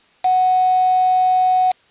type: tone with quantisation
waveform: sine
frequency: 740 Hz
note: F#5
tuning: in tune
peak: -12 dBFS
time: 0.24-1.72 s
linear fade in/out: 10 ms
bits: 4
effects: white hiss -54 dBFS RMS until 1.9 s + resampled to 8000 Hz